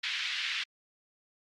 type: band-pass noise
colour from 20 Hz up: pink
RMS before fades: -34 dBFS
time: 0.03-0.64 s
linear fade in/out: 10 ms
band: 1900 to 4100 Hz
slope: 24 dB/octave
effects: Opus 48 kbps